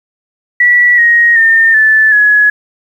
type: tone with pitch steps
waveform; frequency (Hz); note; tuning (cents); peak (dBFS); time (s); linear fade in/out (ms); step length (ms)
sine; 1948 / 1879.5 / 1813.4 / 1749.6 / 1688; B6 / A#6 / A#6 / A6 / G#6; -24 / +14 / -48 / -10 / +28; -4; 0.6-2.5; 5; 380
effects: 7-bit